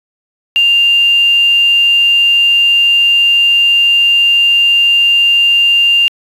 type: tone with quantisation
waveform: sine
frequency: 2794 Hz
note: F7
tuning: in tune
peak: -6 dBFS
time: 0.56-6.08 s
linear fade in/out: 0 ms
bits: 5
effects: resampled to 32000 Hz